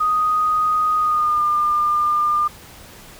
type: tone with pitch glide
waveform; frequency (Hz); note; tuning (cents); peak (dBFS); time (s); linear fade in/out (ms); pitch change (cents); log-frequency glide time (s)
sine; 1244.5 to 1202.1; D#6 to D6; 0 to +40; -15; 0-2.48; 10; -60; 0.98-1.44
effects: pink hiss -42 dBFS RMS until 3.19 s